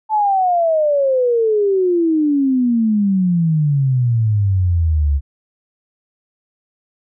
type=exponential sweep; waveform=sine; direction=down; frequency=880 to 68.4 Hz; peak=-12 dBFS; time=0.09-5.21 s; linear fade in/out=50 ms; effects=none